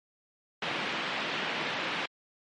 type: band-pass noise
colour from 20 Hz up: white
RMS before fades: -33 dBFS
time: 0.62-2.06 s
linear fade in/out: 5 ms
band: 150 to 3200 Hz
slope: 24 dB/octave
effects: MP3 48 kbps